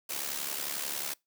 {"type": "noise with amplitude modulation", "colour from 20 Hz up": "white", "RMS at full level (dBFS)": -32, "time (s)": [0.09, 1.14], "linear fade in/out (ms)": 10, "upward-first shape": "sine", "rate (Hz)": 71.2, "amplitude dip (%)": 70, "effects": ["noise-tail reverb RT60 0.2 s tail -24 dB re dry", "high-pass 200 Hz 12 dB/octave"]}